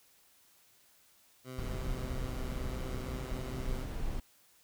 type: tone with vibrato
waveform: 15% pulse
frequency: 128.2 Hz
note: C3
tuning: 35 cents flat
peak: -36 dBFS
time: 1.44-3.86 s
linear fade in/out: 50 ms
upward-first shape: triangle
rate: 3.1 Hz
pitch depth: 8 cents each way
type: noise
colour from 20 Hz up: brown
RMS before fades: -37 dBFS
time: 1.58-4.2 s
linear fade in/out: 5 ms
effects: white hiss -65 dBFS RMS until 4.63 s